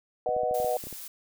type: chord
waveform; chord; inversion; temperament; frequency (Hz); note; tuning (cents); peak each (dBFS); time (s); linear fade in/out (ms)
sine; B major; none; equal with one note detuned; 493.9 / 620.5 / 740; B4 / D#5 / F#5; 0 / -5 / 0; -29; 0.26-0.77; 2
type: clicks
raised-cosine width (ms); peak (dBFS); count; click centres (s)
2; -29; 9; 0.29 / 0.365 / 0.434 / 0.511 / 0.601 / 0.646 / 0.839 / 0.87 / 0.927
type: noise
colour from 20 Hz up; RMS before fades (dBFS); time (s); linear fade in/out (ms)
blue; -41; 0.54-1.08; 5
effects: none